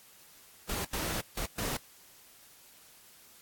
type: noise bursts at uneven times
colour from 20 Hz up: pink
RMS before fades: -34 dBFS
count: 4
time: 0.69-0.85 / 0.93-1.21 / 1.37-1.46 / 1.58-1.77 s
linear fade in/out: 5 ms
effects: white hiss -57 dBFS RMS until 3.41 s + AAC 64 kbps